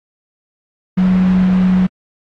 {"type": "tone in noise", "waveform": "sine", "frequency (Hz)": 185, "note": "F#3", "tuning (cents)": 0, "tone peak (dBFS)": -9, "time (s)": [0.97, 1.87], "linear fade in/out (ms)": 10, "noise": "pink", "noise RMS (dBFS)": -25, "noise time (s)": [0.97, 1.87], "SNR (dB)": 13, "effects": ["low-pass 2000 Hz 12 dB/octave", "AAC 48 kbps"]}